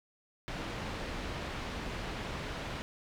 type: low-pass noise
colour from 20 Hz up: pink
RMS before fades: -39 dBFS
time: 0.48-2.82 s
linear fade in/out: 0 ms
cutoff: 3600 Hz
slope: 12 dB/octave
effects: none